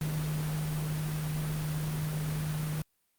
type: tone in noise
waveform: sine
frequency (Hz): 153.3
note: D#3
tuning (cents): -25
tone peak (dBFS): -30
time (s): 0.01-2.82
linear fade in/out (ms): 2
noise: pink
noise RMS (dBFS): -40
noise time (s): 0.01-2.82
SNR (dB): +7
effects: white hiss -75 dBFS RMS until 3.18 s + Opus 32 kbps